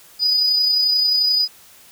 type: tone with amplitude modulation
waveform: sine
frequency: 4953 Hz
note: D#8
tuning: 9 cents flat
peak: -11 dBFS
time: 0.19-1.48 s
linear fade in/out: 50 ms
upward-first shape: sine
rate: 31.4 Hz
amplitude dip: 40%
effects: tanh soft clip ceiling -11 dBFS + white hiss -47 dBFS RMS until 1.91 s